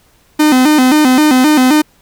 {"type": "tone with vibrato", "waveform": "45% pulse", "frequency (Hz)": 278.9, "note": "C#4", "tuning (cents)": 11, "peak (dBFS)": -6, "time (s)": [0.39, 1.82], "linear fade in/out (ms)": 10, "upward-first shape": "square", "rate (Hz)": 3.8, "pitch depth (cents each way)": 150, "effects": ["pink hiss -51 dBFS RMS until 2.01 s"]}